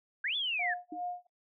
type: linear two-way sweep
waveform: sine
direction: up then down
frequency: 1497 to 3520 to 1658 Hz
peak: -30 dBFS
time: 0.24-0.74 s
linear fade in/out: 5 ms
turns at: 0.36 s
type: tone with tremolo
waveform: sine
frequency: 713 Hz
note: F5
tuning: 36 cents sharp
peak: -33 dBFS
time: 0.59-1.27 s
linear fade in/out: 5 ms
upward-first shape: sine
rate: 2.7 Hz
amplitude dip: 100%
type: tone with exponential decay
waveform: sine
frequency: 311.1 Hz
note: D#4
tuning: in tune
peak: -35 dBFS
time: 0.92-1.03 s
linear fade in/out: 5 ms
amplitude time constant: 23 ms
effects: noise-tail reverb RT60 0.2 s tail -23 dB re dry